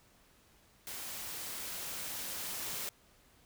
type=noise with level ramp; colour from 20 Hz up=white; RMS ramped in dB=-43 to -39 dBFS; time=0.87-2.89 s; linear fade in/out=0 ms; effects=pink hiss -65 dBFS RMS until 3.45 s